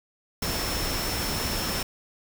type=tone in noise; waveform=sine; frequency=5400 Hz; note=E8; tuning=41 cents sharp; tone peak=-34 dBFS; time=0.42-1.83 s; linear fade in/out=5 ms; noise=pink; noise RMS=-29 dBFS; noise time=0.42-1.83 s; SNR=-8 dB; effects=none